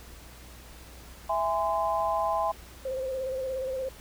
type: chord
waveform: sine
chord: E augmented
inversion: none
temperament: just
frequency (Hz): 659.3 / 824.1 / 1030.1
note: E5 / G#5 / B#5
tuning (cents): 0 / -14 / -27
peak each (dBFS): -29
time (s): 1.29-2.52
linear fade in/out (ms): 10
type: tone with vibrato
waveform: sine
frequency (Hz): 523.3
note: C5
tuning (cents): 0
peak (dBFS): -29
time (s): 2.85-3.89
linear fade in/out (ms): 5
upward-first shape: square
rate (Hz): 17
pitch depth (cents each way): 30
effects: added 60 Hz sine -48 dBFS peak until 4 s + pink hiss -50 dBFS RMS until 4 s